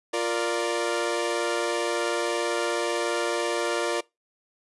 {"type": "chord", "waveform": "sawtooth", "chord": "Bb major", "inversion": "second", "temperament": "equal", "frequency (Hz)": [349.2, 466.2, 587.3], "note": ["F4", "Bb4", "D5"], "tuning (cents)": [0, 0, 0], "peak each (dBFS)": -25, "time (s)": [0.13, 4.01], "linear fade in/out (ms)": 10, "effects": ["noise-tail reverb RT60 0.2 s tail -22 dB re dry", "resampled to 24000 Hz"]}